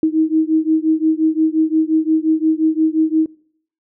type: beating tone pair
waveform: sine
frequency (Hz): 314.1 / 319.8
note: D#4 / D#4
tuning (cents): +16 / +48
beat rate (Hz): 5.7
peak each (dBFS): -15 / -16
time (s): 0.03-3.26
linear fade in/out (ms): 2
effects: noise-tail reverb RT60 0.6 s tail -21 dB re dry